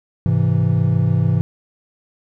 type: chord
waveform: triangle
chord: Ab augmented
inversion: none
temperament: equal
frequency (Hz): 103.83 / 130.81 / 164.81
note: Ab2 / C3 / E3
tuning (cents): 0 / 0 / 0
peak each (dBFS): -16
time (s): 0.26-1.41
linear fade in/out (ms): 0
effects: none